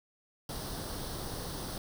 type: noise with comb filter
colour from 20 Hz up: pink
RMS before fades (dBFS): -39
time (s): 0.49-1.78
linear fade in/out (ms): 2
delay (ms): 0.21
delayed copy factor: +0.65
effects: none